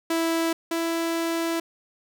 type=tone pair in turn; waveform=sawtooth; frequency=329.6 / 331.9 Hz; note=E4 / E4; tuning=0 / +12 cents; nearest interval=unison; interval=12 cents; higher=second; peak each=-18 / -20 dBFS; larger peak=first; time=0.1-0.53 / 0.71-1.6 s; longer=second; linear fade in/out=5 ms; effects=none